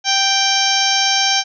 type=harmonic tone; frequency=784 Hz; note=G5; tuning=in tune; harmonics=1 / 2 / 3 / 4 / 5 / 6 / 7 / 8; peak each=-20 / -23 / -23 / -20 / -23 / -25 / -19 / -22 dBFS; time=0.04-1.44 s; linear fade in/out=50 ms; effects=none